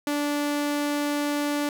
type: tone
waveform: sawtooth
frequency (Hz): 291.4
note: D4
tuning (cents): -13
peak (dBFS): -20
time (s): 0.07-1.69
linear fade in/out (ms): 2
effects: none